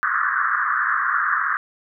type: band-pass noise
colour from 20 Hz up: pink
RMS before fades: -21 dBFS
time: 0.03-1.57 s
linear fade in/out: 0 ms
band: 1100 to 1800 Hz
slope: 96 dB/octave
effects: none